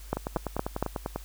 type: two click trains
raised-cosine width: 1 ms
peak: -16 / -12 dBFS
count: 11 / 4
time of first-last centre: 0.17-1.16 / 0.13-0.826 s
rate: 10.1 / 4.31 Hz
effects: added 50 Hz sine -42 dBFS peak until 1.24 s + white hiss -52 dBFS RMS until 1.24 s